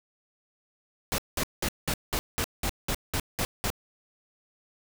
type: noise bursts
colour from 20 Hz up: pink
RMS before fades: -28 dBFS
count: 11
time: 1.12-3.702 s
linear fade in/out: 0 ms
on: 62 ms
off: 190 ms
effects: none